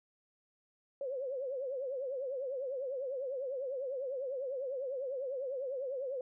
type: tone with vibrato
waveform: sine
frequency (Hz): 530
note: C5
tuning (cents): +22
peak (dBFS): -35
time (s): 1.01-6.21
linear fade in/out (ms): 2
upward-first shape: triangle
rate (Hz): 10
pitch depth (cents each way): 150
effects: none